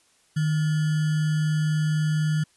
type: tone with sample-and-hold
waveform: sine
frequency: 154 Hz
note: D#3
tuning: 17 cents flat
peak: -20 dBFS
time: 0.36-2.44 s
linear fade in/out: 10 ms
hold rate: 1575 Hz
effects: white hiss -62 dBFS RMS until 2.56 s + resampled to 24000 Hz

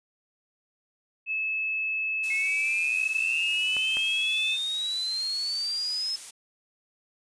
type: tone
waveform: sine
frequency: 2600 Hz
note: E7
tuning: 24 cents flat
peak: -26 dBFS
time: 1.26-4.58 s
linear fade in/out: 50 ms
type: noise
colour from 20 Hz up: blue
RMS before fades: -38 dBFS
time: 2.23-6.31 s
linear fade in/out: 10 ms
type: exponential sweep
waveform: sine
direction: up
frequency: 2159 to 5220 Hz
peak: -27 dBFS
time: 2.3-6.16 s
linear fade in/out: 5 ms
type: clicks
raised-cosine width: 0.5 ms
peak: -23 dBFS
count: 2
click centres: 3.767 / 3.97 s
effects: resampled to 22050 Hz

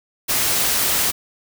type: noise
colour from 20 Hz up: white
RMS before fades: -19 dBFS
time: 0.28-1.12 s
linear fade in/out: 20 ms
effects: none

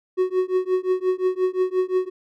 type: tone with tremolo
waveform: triangle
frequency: 370 Hz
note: F#4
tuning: in tune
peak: -13 dBFS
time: 0.17-2.1 s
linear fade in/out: 20 ms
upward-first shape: triangle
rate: 5.7 Hz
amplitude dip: 100%
effects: none

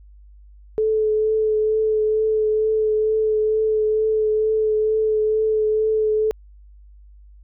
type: tone with vibrato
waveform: sine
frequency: 433.2 Hz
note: A4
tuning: 27 cents flat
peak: -16 dBFS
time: 0.78-6.31 s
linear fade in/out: 0 ms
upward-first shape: triangle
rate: 2.2 Hz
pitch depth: 18 cents each way
effects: added 50 Hz sine -43 dBFS peak until 7.43 s

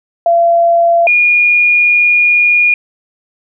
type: tone pair in turn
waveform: sine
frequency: 681 / 2434 Hz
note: F5 / D#7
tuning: -44 / -39 cents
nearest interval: octave + minor seventh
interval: 2205 cents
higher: second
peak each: -6 dBFS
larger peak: neither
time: 0.26-1.07 / 1.07-2.74 s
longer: second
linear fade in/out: 2 ms
effects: none

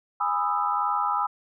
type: chord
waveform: sine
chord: E major seventh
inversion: first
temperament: just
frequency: 824.1 / 988.9 / 1236.1 / 1318.5 Hz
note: G#5 / B5 / D#6 / E6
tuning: -14 / +2 / -12 / 0 cents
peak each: -28 dBFS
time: 0.2-1.27 s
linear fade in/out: 10 ms
effects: none

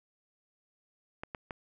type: clicks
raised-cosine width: 0.5 ms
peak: -23 dBFS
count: 3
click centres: 1.235 / 1.348 / 1.508 s
effects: none

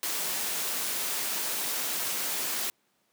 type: noise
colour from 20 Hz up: white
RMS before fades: -31 dBFS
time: 0.03-2.7 s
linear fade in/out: 0 ms
effects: pink hiss -71 dBFS RMS until 3.12 s + high-pass 200 Hz 12 dB/octave

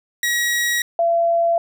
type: tone pair in turn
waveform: sawtooth / sine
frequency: 1908 / 677.3 Hz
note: A#6 / E5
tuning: +40 / +47 cents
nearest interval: octave + tritone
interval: 1793 cents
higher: first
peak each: -14 dBFS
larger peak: neither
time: 0.23-0.82 / 0.99-1.58 s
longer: neither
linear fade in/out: 2 ms
effects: none

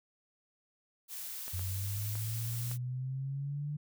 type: noise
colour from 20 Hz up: blue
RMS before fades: -42 dBFS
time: 1.08-2.78 s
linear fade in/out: 50 ms
type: clicks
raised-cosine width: 0.5 ms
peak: -32 dBFS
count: 4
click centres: 1.48 / 1.594 / 2.154 / 2.714 s
type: linear sweep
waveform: sine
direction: up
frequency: 90.4 to 149.1 Hz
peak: -34 dBFS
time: 1.53-3.77 s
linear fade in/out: 10 ms
effects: none

